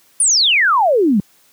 sine exponential sweep, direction down, 9956 to 185 Hz, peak -10 dBFS, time 0.2-1.2 s, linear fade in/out 2 ms, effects white hiss -53 dBFS RMS until 1.52 s + high-pass 100 Hz 12 dB/octave

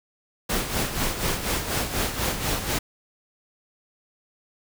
pink noise with tremolo, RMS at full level -24 dBFS, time 0.49-2.79 s, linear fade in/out 10 ms, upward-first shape sine, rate 4.1 Hz, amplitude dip 60%, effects none

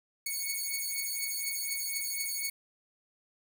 5% pulse beating tone pair, 2217 / 2221.1 Hz, C#7 / C#7, 0 / +3 cents, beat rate 4.1 Hz, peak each -25 dBFS, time 0.26-2.5 s, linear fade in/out 5 ms, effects 10-bit

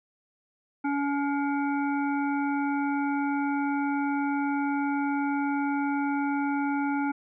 harmonic tone with a mistuned harmonic, 283 Hz, C#4, 36 cents sharp, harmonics 1 / 3 / 5 / 7 / 8, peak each -26 / -31 / -35 / -48 / -42 dBFS, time 0.84-7.12 s, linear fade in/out 10 ms, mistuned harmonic 7, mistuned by +90 cents, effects none

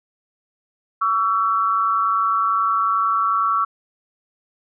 sine tone pair together, 1132 / 1334.5 Hz, C#6 / E6, +36 / +21 cents, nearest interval minor third, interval 285 cents, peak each -19 dBFS, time 1.01-3.65 s, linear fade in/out 10 ms, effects none

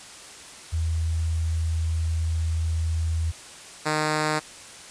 sine / 5% pulse tone pair in turn, 81.4 / 153.66 Hz, E2 / D#3, -21 / -21 cents, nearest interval major seventh, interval 1100 cents, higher second, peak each -22 / -11 dBFS, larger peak second, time 0.72-3.32 / 3.85-4.4 s, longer first, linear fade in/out 20 ms, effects white hiss -43 dBFS RMS until 4.9 s + resampled to 22050 Hz

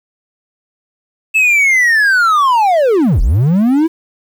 triangle linear two-way sweep, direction down then up, 2637 to 32.17 to 335.8 Hz, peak -6 dBFS, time 1.34-3.88 s, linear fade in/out 20 ms, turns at 3.21 s, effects 7-bit

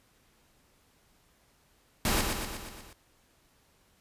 pink noise with echo, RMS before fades -27 dBFS, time 2.05-2.21 s, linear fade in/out 2 ms, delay 120 ms, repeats 6, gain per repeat -4 dB, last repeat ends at 2.93 s, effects pink hiss -66 dBFS RMS until 4 s + resampled to 32000 Hz

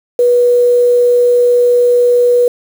sine tone with quantisation, 486.9 Hz, B4, 25 cents flat, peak -6 dBFS, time 0.19-2.48 s, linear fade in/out 2 ms, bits 5, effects none

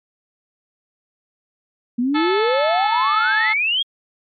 sine exponential sweep, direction up, 233.1 to 3337 Hz, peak -16 dBFS, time 1.98-3.83 s, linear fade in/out 10 ms
harmonic tone, 435.1 Hz, A4, 19 cents flat, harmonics 2 / 3 / 4 / 5 / 6 / 7 / 8 / 9 / 10, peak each -23 / -24 / -28 / -29 / -33 / -37 / -30 / -39 / -35 dBFS, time 2.14-3.54 s, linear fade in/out 20 ms
effects MP3 64 kbps

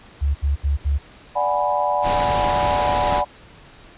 sine tone bursts, 70.9 Hz, C#2, 40 cents sharp, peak -16 dBFS, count 4, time 0.21-0.986 s, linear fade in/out 20 ms, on 140 ms, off 72 ms
sine chord, G# half-diminished seventh, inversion second, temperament equal, 587.3 / 740 / 830.6 / 987.8 Hz, D5 / F#5 / G#5 / B5, 0 / 0 / 0 / 0 cents, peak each -23 dBFS, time 1.35-3.25 s, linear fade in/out 20 ms
pink noise, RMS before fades -25 dBFS, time 2.02-3.23 s, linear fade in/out 50 ms
effects pink hiss -46 dBFS RMS until 3.97 s + resampled to 8000 Hz

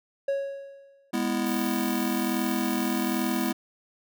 triangle tone with exponential decay, 553 Hz, C#5, 4 cents flat, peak -20 dBFS, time 0.28-1.11 s, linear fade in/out 5 ms, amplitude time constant 180 ms
square chord, E major, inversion first, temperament just, 206 / 247.2 / 329.6 Hz, G#3 / B3 / E4, -14 / +2 / 0 cents, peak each -31 / -29 / -31 dBFS, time 1.13-3.53 s, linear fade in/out 10 ms
violet noise, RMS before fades -38 dBFS, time 1.46-3.51 s, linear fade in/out 5 ms
effects none

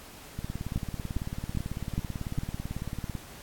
two click trains, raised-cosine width 5 ms, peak -21 / -16 dBFS, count 51 / 5, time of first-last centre 0.39-3.152 / 0.76-2.386 s, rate 18.1 / 2.46 Hz, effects pink hiss -48 dBFS RMS until 3.42 s + AAC 64 kbps

